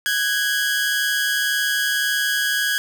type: tone pair together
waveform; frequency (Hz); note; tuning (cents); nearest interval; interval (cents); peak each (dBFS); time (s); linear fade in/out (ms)
sawtooth; 1510.2 / 1652; F#6 / G#6; +35 / -10; major second; 155; -22 / -16; 0.06-2.78; 0
effects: none